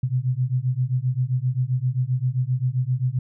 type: beating tone pair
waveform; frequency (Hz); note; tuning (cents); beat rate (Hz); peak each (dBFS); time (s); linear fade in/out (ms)
sine; 123.47 / 131.07; B2 / C3; 0 / +3; 7.6; -23; 0.03-3.19; 5
effects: none